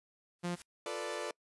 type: noise with exponential growth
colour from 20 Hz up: white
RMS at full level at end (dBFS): -47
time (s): 0.39-0.62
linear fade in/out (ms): 1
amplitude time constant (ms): 50
type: tone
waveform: sawtooth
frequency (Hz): 175.3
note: F3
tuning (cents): +7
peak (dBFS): -30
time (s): 0.43-0.56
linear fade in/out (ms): 20
type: chord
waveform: sawtooth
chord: B half-diminished seventh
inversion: second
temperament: equal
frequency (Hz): 349.2 / 440 / 493.9 / 587.3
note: F4 / A4 / B4 / D5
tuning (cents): 0 / 0 / 0 / 0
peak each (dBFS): -41 / -38 / -40 / -37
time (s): 0.86-1.31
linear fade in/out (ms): 2
effects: noise-tail reverb RT60 0.1 s tail -26 dB re dry + resampled to 24000 Hz